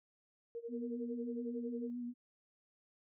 sine tone with tremolo, 466.2 Hz, A#4, in tune, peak -39 dBFS, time 0.55-1.9 s, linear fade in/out 0 ms, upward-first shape sine, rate 11 Hz, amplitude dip 90%
sine tone with vibrato, 242.4 Hz, B3, 32 cents flat, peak -39 dBFS, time 0.68-2.14 s, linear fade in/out 50 ms, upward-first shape sine, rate 7.1 Hz, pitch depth 24 cents each way
effects none

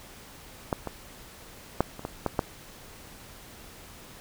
clicks, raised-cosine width 1 ms, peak -11 / -18 / -7 / -25 / -17 / -11 / -9 dBFS, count 7, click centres 0.728 / 0.873 / 1.806 / 1.994 / 2.051 / 2.263 / 2.392 s, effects pink hiss -48 dBFS RMS until 4.2 s

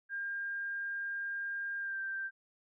sine tone with pitch glide, 1605 to 1572 Hz, G6 to G6, +40 to +4 cents, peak -35 dBFS, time 0.09-2.31 s, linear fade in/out 50 ms, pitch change -36 cents, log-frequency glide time 1.79-1.99 s, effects none

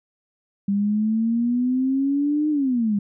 sine exponential two-way sweep, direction up then down, 197.8 to 306.5 to 197.8 Hz, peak -18 dBFS, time 0.68-2.99 s, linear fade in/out 5 ms, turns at 2.5 s, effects none

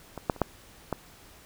clicks, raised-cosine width 1 ms, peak -22 / -9 / -29 / -8 / -14 dBFS, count 5, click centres 0.177 / 0.298 / 0.363 / 0.417 / 0.927 s, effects pink hiss -53 dBFS RMS until 1.45 s

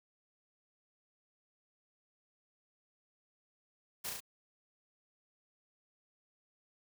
white noise with echo, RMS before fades -40 dBFS, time 4.04-4.1 s, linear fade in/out 10 ms, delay 35 ms, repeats 3, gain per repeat -2 dB, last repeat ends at 4.205 s, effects none

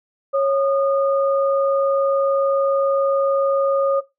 sine tone pair together, 550 / 1223 Hz, C#5 / D#6, -14 / -30 cents, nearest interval octave + major second, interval 1384 cents, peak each -15 / -24 dBFS, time 0.33-4.01 s, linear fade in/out 20 ms, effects noise-tail reverb RT60 0.2 s tail -17 dB re dry

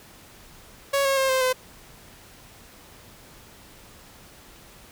sawtooth tone with pitch steps, 556 / 544.6 / 533.4 / 522.4 / 511.6 Hz, C#5 / C#5 / C5 / C5 / C5, +5 / -31 / +33 / -3 / -39 cents, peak -16 dBFS, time 0.93-1.53 s, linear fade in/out 10 ms, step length 120 ms, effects pink hiss -49 dBFS RMS until 4.91 s

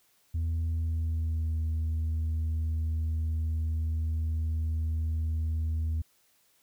sine tone with pitch glide, 81.8 to 79.75 Hz, E2 to D#2, -13 to +43 cents, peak -24 dBFS, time 0.34-6.02 s, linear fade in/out 10 ms, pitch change -44 cents, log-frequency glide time 0.71-1.61 s, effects tanh soft clip ceiling -26 dBFS + white hiss -67 dBFS RMS until 6.62 s

